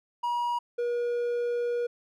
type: tone pair in turn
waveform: triangle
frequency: 959 / 479.5 Hz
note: A#5 / A#4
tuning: +49 / +49 cents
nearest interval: octave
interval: 1200 cents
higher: first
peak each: -24 dBFS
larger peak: neither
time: 0.23-0.59 / 0.78-1.87 s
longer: second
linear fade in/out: 10 ms
effects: none